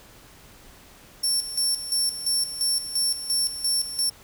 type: tone with tremolo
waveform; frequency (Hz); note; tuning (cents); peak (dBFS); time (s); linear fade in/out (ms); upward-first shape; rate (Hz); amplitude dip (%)
25% pulse; 5440; F8; -46; -16; 1.23-4.1; 10; square; 2.9; 70
effects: pink hiss -50 dBFS RMS until 4.23 s